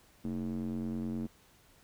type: tone with band-pass filter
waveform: square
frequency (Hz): 44.88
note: F1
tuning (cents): +48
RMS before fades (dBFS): -36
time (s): 0.24-1.27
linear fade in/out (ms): 10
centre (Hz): 250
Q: 4
effects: pink hiss -63 dBFS RMS until 1.83 s